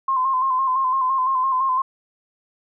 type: tone with vibrato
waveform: sine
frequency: 1046.5 Hz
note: C6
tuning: in tune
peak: -17 dBFS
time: 0.08-1.82 s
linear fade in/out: 5 ms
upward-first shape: square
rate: 5.9 Hz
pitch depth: 39 cents each way
effects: none